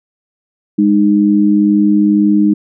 sine tone pair together, 205.1 / 307.3 Hz, G#3 / D#4, -21 / -21 cents, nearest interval perfect fifth, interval 700 cents, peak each -10 dBFS, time 0.78-2.54 s, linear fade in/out 10 ms, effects none

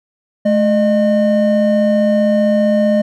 triangle tone pair together, 214.6 / 608.4 Hz, A3 / D#5, -43 / -39 cents, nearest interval octave + tritone, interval 1804 cents, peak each -11 dBFS, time 0.45-3.02 s, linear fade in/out 10 ms, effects none

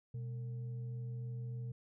sine tone with frequency modulation, 123.3 Hz, B2, 2 cents flat, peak -39 dBFS, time 0.14-1.72 s, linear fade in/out 5 ms, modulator 330 Hz, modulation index 0.24, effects none

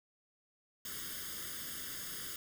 white noise with comb filter, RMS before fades -43 dBFS, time 0.85-2.36 s, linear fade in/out 2 ms, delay 0.6 ms, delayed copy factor +0.85, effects none

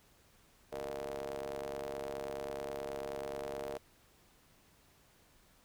sawtooth ring-modulated tone, 69.4 Hz, C#2, 3 cents sharp, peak -32 dBFS, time 0.72-3.78 s, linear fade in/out 10 ms, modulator 533 Hz, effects pink hiss -66 dBFS RMS until 5.64 s

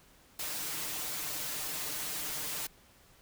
white noise with comb filter, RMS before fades -37 dBFS, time 0.39-2.67 s, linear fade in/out 5 ms, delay 6.6 ms, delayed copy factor +1, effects pink hiss -61 dBFS RMS until 3.21 s

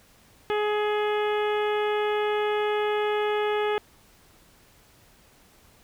harmonic tone, 420 Hz, G#4, 19 cents sharp, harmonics 1 / 2 / 3 / 4 / 5 / 6 / 7 / 8, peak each -24 / -30 / -34 / -36 / -38 / -40 / -41 / -42 dBFS, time 0.5-3.78 s, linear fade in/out 0 ms, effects pink hiss -57 dBFS RMS until 5.83 s

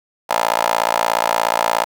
15% pulse tone with high-pass filter, 56.9 Hz, A#1, 41 cents flat, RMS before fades -18 dBFS, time 0.29-1.85 s, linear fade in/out 20 ms, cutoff 780 Hz, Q 4.2, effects 7-bit

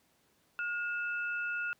sine tone pair together, 1428 / 2636 Hz, F6 / E7, +38 / -1 cents, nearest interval major seventh, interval 1061 cents, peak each -33 / -40 dBFS, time 0.59-1.73 s, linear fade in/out 0 ms, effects pink hiss -70 dBFS RMS until 1.79 s + high-pass 100 Hz 12 dB/octave

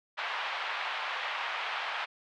pink band-pass noise, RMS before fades -35 dBFS, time 0.17-2.06 s, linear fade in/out 20 ms, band 780 to 3300 Hz, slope 24 dB/octave, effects none

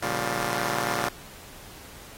5% pulse chord, G half-diminished seventh, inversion first, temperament just, 117.6 / 141.12 / 176.4 / 196 Hz, Bb2 / Db3 / F3 / G3, +16 / +31 / +18 / 0 cents, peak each -21 / -21 / -23 / -22 dBFS, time 0.02-1.09 s, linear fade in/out 5 ms, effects pink hiss -46 dBFS RMS until 2.17 s + AAC 48 kbps

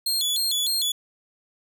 sawtooth tone with vibrato, 3799 Hz, A#7, 32 cents sharp, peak -19 dBFS, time 0.06-0.92 s, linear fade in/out 5 ms, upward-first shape square, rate 3.3 Hz, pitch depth 180 cents each way, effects none

